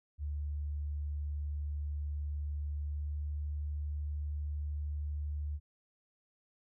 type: tone with pitch glide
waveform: sine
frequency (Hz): 73.42 to 73.93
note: D2 to D2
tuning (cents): 0 to +12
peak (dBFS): -34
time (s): 0.18-5.6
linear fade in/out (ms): 50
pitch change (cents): +12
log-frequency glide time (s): 2.82-3.15
effects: none